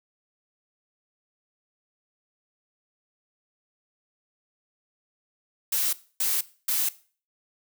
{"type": "noise bursts", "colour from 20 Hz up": "blue", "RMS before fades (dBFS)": -25, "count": 3, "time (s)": [5.72, 6.89], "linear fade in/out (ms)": 5, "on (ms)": 210, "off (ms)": 270, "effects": ["noise-tail reverb RT60 0.4 s tail -18 dB re dry"]}